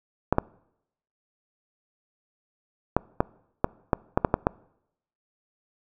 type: clicks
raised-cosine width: 1 ms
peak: -5 dBFS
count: 10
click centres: 0.326 / 0.384 / 2.966 / 3.205 / 3.644 / 3.932 / 4.175 / 4.248 / 4.341 / 4.469 s
effects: noise-tail reverb RT60 0.8 s tail -24 dB re dry